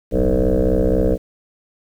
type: tone with frequency modulation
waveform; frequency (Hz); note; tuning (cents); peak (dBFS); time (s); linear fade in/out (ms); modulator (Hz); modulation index
sine; 248.8; B3; +13; -12; 0.11-1.18; 50; 64.1; 4.9
effects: tanh soft clip ceiling -9 dBFS + 8-bit

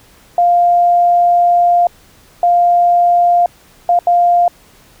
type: tone bursts at uneven times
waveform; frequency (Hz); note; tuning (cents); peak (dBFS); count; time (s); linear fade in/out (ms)
sine; 700; F5; +4; -7; 4; 0.38-1.87 / 2.43-3.46 / 3.89-3.99 / 4.07-4.48; 2
effects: pink hiss -46 dBFS RMS until 5 s

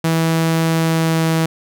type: tone with pitch glide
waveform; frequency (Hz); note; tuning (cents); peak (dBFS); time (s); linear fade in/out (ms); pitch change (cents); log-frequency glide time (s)
sawtooth; 163.2 to 162.07; E3 to E3; -17 to -29; -10; 0.04-1.46; 5; -12; 0.68-1.35
effects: none

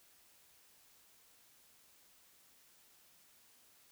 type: silence
effects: white hiss -66 dBFS RMS until 3.91 s

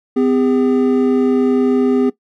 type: tone pair together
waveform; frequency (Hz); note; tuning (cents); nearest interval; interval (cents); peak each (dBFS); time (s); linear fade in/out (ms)
triangle; 254.4 / 403.8; C4 / G#4; -48 / -49; minor sixth; 799; -11 / -14; 0.16-2.1; 10
effects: noise-tail reverb RT60 0.1 s tail -17 dB re dry

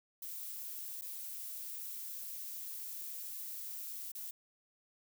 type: noise with dropouts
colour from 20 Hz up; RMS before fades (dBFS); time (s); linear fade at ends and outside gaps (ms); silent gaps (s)
violet; -44; 0.22-4.31; 5; 1.012-1.019 / 4.118-4.15
effects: none

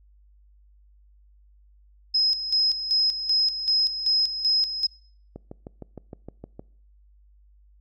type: tone with tremolo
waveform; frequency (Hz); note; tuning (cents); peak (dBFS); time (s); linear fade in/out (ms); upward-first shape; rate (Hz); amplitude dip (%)
sine; 5110; D#8; +45; -18; 2.14-4.87; 10; square; 2.6; 65
type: click train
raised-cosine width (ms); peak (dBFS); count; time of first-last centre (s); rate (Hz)
2; -24; 9; 5.36-6.595; 6.48
effects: noise-tail reverb RT60 0.6 s tail -24 dB re dry + added 50 Hz sine -53 dBFS peak until 7.8 s

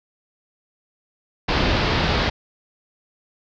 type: low-pass noise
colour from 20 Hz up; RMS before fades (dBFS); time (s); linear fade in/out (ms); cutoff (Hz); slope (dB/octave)
pink; -20; 1.48-2.3; 10; 4900; 48
effects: none

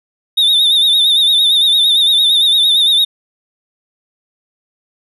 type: tone with vibrato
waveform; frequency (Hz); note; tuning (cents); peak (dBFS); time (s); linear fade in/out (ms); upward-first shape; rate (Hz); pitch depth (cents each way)
triangle; 3651; A#7; -37; -7; 0.37-3.05; 10; sine; 8.8; 72
effects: none

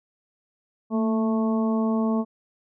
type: harmonic tone with a mistuned harmonic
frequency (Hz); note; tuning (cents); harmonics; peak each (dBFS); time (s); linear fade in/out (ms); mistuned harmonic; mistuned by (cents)
220; A3; 0; 1 / 2 / 3 / 4 / 5; -21 / -30 / -32 / -36 / -35; 0.9-2.25; 50; 1; +36
effects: none

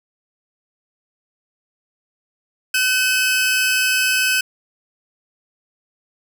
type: tone pair together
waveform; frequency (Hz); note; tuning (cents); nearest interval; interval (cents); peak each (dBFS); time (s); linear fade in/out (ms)
sawtooth; 1521 / 2576; F#6 / E7; +47 / -41; major sixth; 912; -15; 2.74-4.41; 5
effects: none

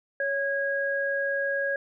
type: tone pair together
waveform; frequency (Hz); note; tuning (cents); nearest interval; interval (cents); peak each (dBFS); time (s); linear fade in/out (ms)
sine; 556.8 / 1644; C#5 / G#6; +8 / -18; octave + perfect fifth; 1874; -28 / -27; 0.2-1.76; 2
effects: none

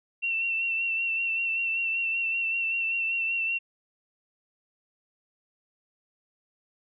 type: tone with vibrato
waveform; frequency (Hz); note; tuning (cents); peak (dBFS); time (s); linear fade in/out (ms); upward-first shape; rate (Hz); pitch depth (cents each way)
sine; 2707; E7; +45; -25; 0.22-3.59; 20; sine; 5.2; 30
effects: none

